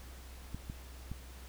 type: clicks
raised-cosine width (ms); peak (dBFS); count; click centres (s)
5; -28; 3; 0.546 / 0.699 / 1.116
effects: added 63 Hz sine -48 dBFS peak until 1.48 s + pink hiss -55 dBFS RMS until 1.48 s